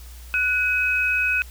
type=tone pair together; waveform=sine; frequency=1480 / 2539 Hz; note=F#6 / D#7; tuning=0 / +34 cents; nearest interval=major sixth; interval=934 cents; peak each=-23 / -20 dBFS; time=0.34-1.42 s; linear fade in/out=0 ms; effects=added 60 Hz sine -38 dBFS peak until 1.5 s + white hiss -48 dBFS RMS until 1.5 s